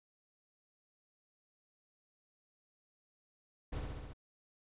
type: noise with echo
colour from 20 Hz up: brown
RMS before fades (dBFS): -39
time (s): 3.72-3.8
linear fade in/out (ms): 10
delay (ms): 67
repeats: 5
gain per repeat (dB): -2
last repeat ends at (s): 4.135
effects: resampled to 8000 Hz